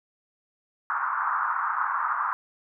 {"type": "band-pass noise", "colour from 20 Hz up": "white", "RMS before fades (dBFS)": -27, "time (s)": [0.9, 2.33], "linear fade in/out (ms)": 0, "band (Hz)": [960, 1400], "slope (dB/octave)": 48, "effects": []}